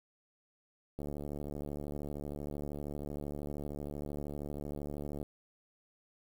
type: click train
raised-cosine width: 2 ms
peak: -28 dBFS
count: 310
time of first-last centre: 0.99-5.229 s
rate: 72.9 Hz
effects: 9-bit